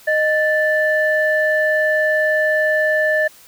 sine tone pair together, 618.8 / 1760 Hz, D#5 / A6, -10 / 0 cents, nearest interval octave + tritone, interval 1810 cents, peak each -16 dBFS, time 0.07-3.28 s, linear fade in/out 10 ms, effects tanh soft clip ceiling -6 dBFS + white hiss -46 dBFS RMS until 3.47 s

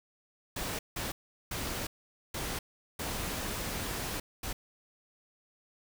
pink noise bursts at uneven times, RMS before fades -36 dBFS, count 6, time 0.56-0.79 / 0.96-1.12 / 1.51-1.87 / 2.34-2.59 / 2.99-4.2 / 4.43-4.53 s, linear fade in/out 5 ms, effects none

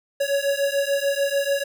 square beating tone pair, 556 / 562.8 Hz, C#5 / C#5, +5 / +26 cents, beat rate 6.8 Hz, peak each -24 dBFS, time 0.2-1.64 s, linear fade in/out 10 ms, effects none

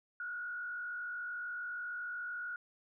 sine tone with frequency modulation, 1445 Hz, F#6, 41 cents flat, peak -38 dBFS, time 0.2-2.56 s, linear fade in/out 2 ms, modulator 47 Hz, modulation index 0.86, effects none

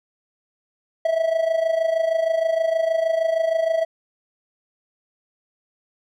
triangle tone with amplitude modulation, 653 Hz, E5, 17 cents flat, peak -13 dBFS, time 1.05-3.85 s, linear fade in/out 5 ms, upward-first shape sine, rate 26.4 Hz, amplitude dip 70%, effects none

